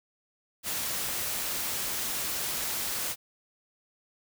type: noise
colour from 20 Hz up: white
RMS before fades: -32 dBFS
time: 0.63-3.16 s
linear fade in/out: 50 ms
effects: none